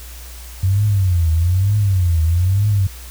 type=tone with vibrato; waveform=sine; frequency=91.6 Hz; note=F#2; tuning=17 cents flat; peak=-12 dBFS; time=0.63-2.87 s; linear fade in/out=5 ms; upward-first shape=triangle; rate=1.1 Hz; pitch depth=260 cents each way; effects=added 60 Hz sine -33 dBFS peak until 3.1 s + white hiss -39 dBFS RMS until 3.1 s